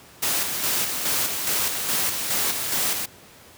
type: noise with tremolo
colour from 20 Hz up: white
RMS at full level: -23 dBFS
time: 0.22-3.06 s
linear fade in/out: 10 ms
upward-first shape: square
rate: 2.4 Hz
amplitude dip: 40%
effects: pink hiss -48 dBFS RMS until 3.57 s + high-pass 80 Hz 12 dB/octave